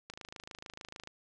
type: click train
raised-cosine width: 0.2 ms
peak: -27 dBFS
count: 27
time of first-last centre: 0.1-1.074 s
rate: 26.7 Hz
effects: resampled to 22050 Hz + 9-bit